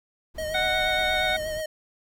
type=noise; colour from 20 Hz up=brown; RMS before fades=-40 dBFS; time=0.34-1.62 s; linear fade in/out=20 ms
type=tone with vibrato; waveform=square; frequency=622.3 Hz; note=D#5; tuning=in tune; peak=-29 dBFS; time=0.38-1.66 s; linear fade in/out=5 ms; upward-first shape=triangle; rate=8.4 Hz; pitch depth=40 cents each way
type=harmonic tone; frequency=740 Hz; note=F#5; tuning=in tune; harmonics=1 / 2 / 3 / 5; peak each=-28 / -28 / -28 / -28 dBFS; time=0.54-1.37 s; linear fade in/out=10 ms
effects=none